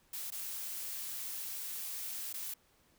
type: noise with dropouts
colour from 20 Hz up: blue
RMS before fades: -41 dBFS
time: 0.13-2.54 s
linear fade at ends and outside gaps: 5 ms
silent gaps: 0.305-0.32 / 2.329-2.339 s
effects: pink hiss -69 dBFS RMS until 2.98 s